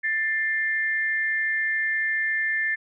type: tone pair together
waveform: sine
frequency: 1772.9 / 2104 Hz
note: A6 / C7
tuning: +13 / +9 cents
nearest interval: minor third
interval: 296 cents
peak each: -23 / -28 dBFS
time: 0.03-2.76 s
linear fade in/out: 20 ms
effects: none